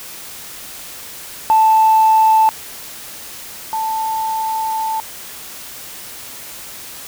sine tone pair in turn, 880 / 884 Hz, A5 / A5, 0 / +8 cents, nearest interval unison, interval 8 cents, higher second, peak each -7 / -17 dBFS, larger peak first, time 1.5-2.49 / 3.73-5 s, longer second, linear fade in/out 0 ms, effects tanh soft clip ceiling -4 dBFS + white hiss -33 dBFS RMS until 7.07 s

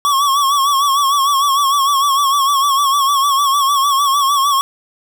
square tone with vibrato, 1115 Hz, C#6, 10 cents sharp, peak -12 dBFS, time 0.05-4.61 s, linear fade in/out 0 ms, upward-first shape sine, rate 6.6 Hz, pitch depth 71 cents each way, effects none

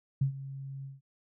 sine tone with ADSR envelope, 136.3 Hz, C#3, 29 cents flat, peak -22 dBFS, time 0.21-1.01 s, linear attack 7 ms, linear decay 100 ms, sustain -16 dB, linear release 170 ms, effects none

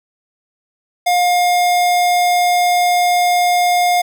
square tone, 711 Hz, F5, 31 cents sharp, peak -12 dBFS, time 1.06-4.02 s, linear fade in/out 10 ms, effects none

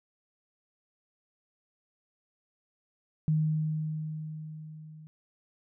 sine tone with level ramp, 155.4 Hz, D#3, 2 cents flat, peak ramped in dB -22 to -46 dBFS, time 3.28-5.07 s, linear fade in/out 0 ms, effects none

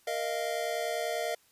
square chord, Bb suspended fourth, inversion none, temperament equal with one note detuned, 466.2 / 622.3 / 692.4 Hz, Bb4 / Eb5 / F5, 0 / 0 / -15 cents, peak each -37 / -35 / -35 dBFS, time 0.07-1.35 s, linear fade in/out 5 ms, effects white hiss -65 dBFS RMS until 1.51 s + resampled to 32000 Hz

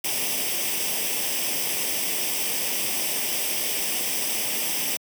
white noise with comb filter, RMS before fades -26 dBFS, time 0.04-4.97 s, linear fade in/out 5 ms, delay 0.36 ms, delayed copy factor +0.7, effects high-pass 200 Hz 12 dB/octave

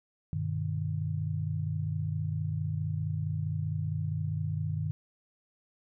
sine chord, G augmented, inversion none, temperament just, 98 / 122.5 / 153.12 Hz, G2 / B2 / D#3, 0 / -14 / -27 cents, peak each -33 / -38 / -32 dBFS, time 0.33-4.91 s, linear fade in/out 0 ms, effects none

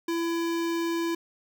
square tone with notch filter, 335.3 Hz, E4, 30 cents sharp, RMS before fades -28 dBFS, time 0.08-1.15 s, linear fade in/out 5 ms, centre 10000 Hz, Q 1.8, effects none

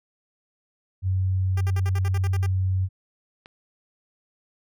sine tone, 93.9 Hz, F#2, 26 cents sharp, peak -20 dBFS, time 1.02-2.89 s, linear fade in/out 50 ms
10% pulse tone bursts, 397.5 Hz, G4, 24 cents sharp, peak -25 dBFS, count 10, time 1.57-2.464 s, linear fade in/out 5 ms, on 39 ms, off 56 ms
click, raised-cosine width 0.3 ms, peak -28 dBFS, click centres 3.459 s
effects none

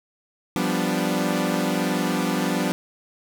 sawtooth chord, G dominant seventh, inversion third, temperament equal, 174.61 / 196 / 246.9 / 293.7 Hz, F3 / G3 / B3 / D4, 0 / 0 / 0 / 0 cents, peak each -23 dBFS, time 0.56-2.72 s, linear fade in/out 0 ms, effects none

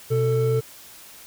triangle tone pair together, 124.7 / 444.4 Hz, B2 / A4, +17 / +17 cents, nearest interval octave + minor seventh, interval 2200 cents, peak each -19 dBFS, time 0.1-0.61 s, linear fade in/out 20 ms, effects white hiss -45 dBFS RMS until 1.26 s

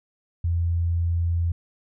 sine tone, 85 Hz, F2, 46 cents flat, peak -20 dBFS, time 0.44-1.52 s, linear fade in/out 5 ms, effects none

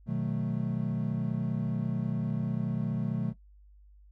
triangle chord, B dominant seventh, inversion none, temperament equal with one note detuned, 124.55 / 155.56 / 185 / 220 Hz, B2 / D#3 / F#3 / A3, +15 / 0 / 0 / 0 cents, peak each -32 dBFS, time 0.06-3.34 s, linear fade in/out 50 ms, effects noise-tail reverb RT60 0.1 s tail -17 dB re dry + added 50 Hz sine -53 dBFS peak until 4.11 s

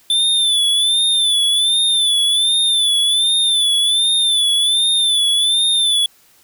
square tone with vibrato, 3520 Hz, A7, in tune, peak -13 dBFS, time 0.1-6.06 s, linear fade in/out 2 ms, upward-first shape sine, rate 1.3 Hz, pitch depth 70 cents each way, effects white hiss -52 dBFS RMS until 6.43 s

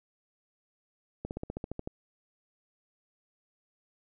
slowing click train, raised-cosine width 2 ms, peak -22 dBFS, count 10, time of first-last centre 1.25-1.874 s, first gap 59 ms, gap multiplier 1.04, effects none

